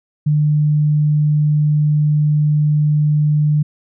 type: tone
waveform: sine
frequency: 150 Hz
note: D3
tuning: 37 cents sharp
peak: -11 dBFS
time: 0.26-3.63 s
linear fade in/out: 10 ms
effects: none